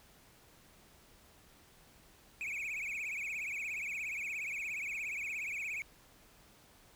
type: tone with vibrato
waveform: triangle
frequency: 2372 Hz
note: D7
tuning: 17 cents sharp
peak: -35 dBFS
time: 2.41-5.82 s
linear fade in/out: 0 ms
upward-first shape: triangle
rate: 17 Hz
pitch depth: 180 cents each way
effects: pink hiss -62 dBFS RMS until 6.95 s